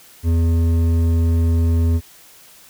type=tone with hard clipping; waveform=sine; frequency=83.1 Hz; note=E2; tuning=15 cents sharp; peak=-15 dBFS; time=0.23-2.01 s; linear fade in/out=50 ms; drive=9 dB; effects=white hiss -46 dBFS RMS until 2.69 s